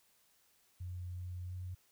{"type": "tone with pitch glide", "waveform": "sine", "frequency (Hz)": [89.7, 91.06], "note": ["F2", "F#2"], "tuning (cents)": [47, -27], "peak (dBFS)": -40, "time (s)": [0.8, 1.75], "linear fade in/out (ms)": 10, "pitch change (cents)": 26, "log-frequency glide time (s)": [1.41, 1.55], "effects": ["white hiss -71 dBFS RMS until 1.91 s"]}